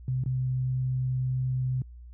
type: tone with dropouts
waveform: sine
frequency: 128.7 Hz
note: C3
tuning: 28 cents flat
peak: -25 dBFS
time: 0.08-1.82 s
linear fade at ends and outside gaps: 2 ms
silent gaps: 0.238-0.26 s
effects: added 60 Hz sine -43 dBFS peak until 2.13 s